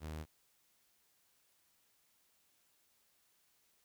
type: tone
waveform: sawtooth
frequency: 77.78 Hz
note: D#2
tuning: in tune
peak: -38 dBFS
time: 0-0.26 s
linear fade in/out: 50 ms
effects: white hiss -74 dBFS RMS until 3.84 s